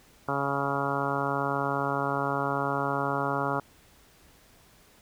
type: harmonic tone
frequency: 139.6 Hz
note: C#3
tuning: 13 cents sharp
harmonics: 1 / 2 / 3 / 4 / 5 / 6 / 7 / 8 / 9 / 10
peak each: -35 / -35 / -35 / -35 / -35 / -35 / -35 / -35 / -35 / -35 dBFS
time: 0.28-3.6 s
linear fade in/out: 5 ms
effects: pink hiss -58 dBFS RMS until 5.01 s